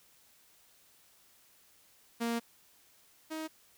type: tone pair in turn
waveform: sawtooth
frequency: 233.1 / 315.7 Hz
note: A#3 / D#4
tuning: 0 / +25 cents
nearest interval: perfect fourth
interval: 525 cents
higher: second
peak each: -27 / -33 dBFS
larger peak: first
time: 2.2-2.4 / 3.3-3.48 s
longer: first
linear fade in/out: 20 ms
effects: white hiss -64 dBFS RMS until 3.77 s